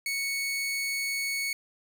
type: tone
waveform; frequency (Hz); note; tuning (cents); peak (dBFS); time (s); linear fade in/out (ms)
sawtooth; 2217; C#7; 0; -25; 0.06-1.53; 2
effects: none